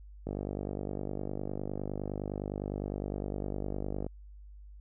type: click train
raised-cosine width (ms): 2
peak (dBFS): -22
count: 190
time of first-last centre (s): 0.27-4.065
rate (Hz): 49.8
effects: added 50 Hz sine -47 dBFS peak until 4.8 s